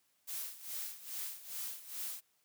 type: noise with tremolo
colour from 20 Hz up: blue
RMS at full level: -40 dBFS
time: 0.27-2.21 s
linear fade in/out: 20 ms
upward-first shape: sine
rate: 2.4 Hz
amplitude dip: 80%
effects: white hiss -75 dBFS RMS until 2.44 s + high-pass 80 Hz 12 dB/octave